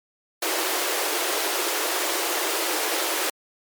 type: high-pass noise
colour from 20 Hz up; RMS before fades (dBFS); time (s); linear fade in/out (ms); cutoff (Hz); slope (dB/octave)
pink; -25; 0.42-3.3; 5; 310; 96
effects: MP3 96 kbps